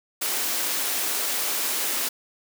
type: high-pass noise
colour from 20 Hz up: white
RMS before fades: -26 dBFS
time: 0.21-2.09 s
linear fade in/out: 10 ms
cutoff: 250 Hz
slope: 24 dB/octave
effects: none